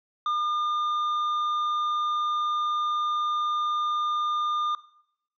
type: tone with hard clipping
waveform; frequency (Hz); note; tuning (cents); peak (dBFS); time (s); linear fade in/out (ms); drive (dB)
sine; 1208; D6; +48; -25; 0.26-4.75; 2; 5
effects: noise-tail reverb RT60 0.7 s tail -18 dB re dry + resampled to 16000 Hz